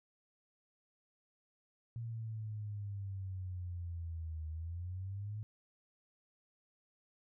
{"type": "exponential two-way sweep", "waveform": "sine", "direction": "down then up", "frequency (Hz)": [117.1, 78.1, 108.6], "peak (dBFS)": -39, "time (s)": [1.96, 5.43], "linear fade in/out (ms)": 0, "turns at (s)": 4.48, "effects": []}